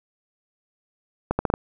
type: accelerating click train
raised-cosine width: 1 ms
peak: -7 dBFS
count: 5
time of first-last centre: 1.31-1.539 s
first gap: 80 ms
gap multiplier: 0.78
effects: none